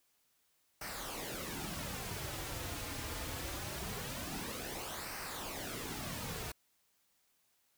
pink noise with flanger, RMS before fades -42 dBFS, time 0.81-6.52 s, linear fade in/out 5 ms, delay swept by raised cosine 0.28 to 5.38 ms, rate 0.23 Hz, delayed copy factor -0.6, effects white hiss -75 dBFS RMS until 7.77 s

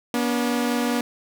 sawtooth tone pair together, 240.9 / 285.8 Hz, B3 / D4, -43 / -47 cents, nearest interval minor third, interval 296 cents, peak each -18 / -23 dBFS, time 0.14-1.01 s, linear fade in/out 2 ms, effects none

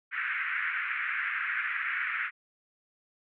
pink band-pass noise, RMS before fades -32 dBFS, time 0.11-2.31 s, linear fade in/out 50 ms, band 1400 to 2300 Hz, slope 48 dB/octave, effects none

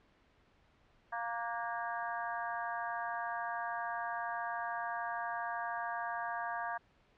harmonic tone with a mistuned harmonic, 233.1 Hz, A#3, in tune, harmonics 3 / 4 / 5 / 6 / 7 / 8, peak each -40 / -41 / -43 / -51 / -41 / -53 dBFS, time 1.12-6.78 s, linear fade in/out 10 ms, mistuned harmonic 6, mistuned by +69 cents, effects pink hiss -68 dBFS RMS until 7.17 s + low-pass 3000 Hz 12 dB/octave

